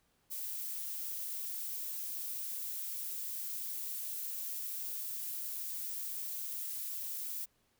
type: noise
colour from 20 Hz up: violet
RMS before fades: -40 dBFS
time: 0.3-7.46 s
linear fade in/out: 20 ms
effects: pink hiss -74 dBFS RMS until 7.79 s